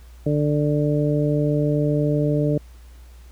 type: harmonic tone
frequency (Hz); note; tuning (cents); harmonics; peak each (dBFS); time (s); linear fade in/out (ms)
147.8; D3; +11; 1 / 2 / 3 / 4; -20 / -23 / -25 / -26; 0.26-2.58; 5
effects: added 60 Hz sine -41 dBFS peak until 3.31 s + pink hiss -55 dBFS RMS until 3.31 s